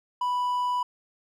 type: tone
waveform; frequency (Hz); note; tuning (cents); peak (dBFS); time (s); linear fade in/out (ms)
triangle; 987.8; B5; 0; -22; 0.21-0.83; 5
effects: none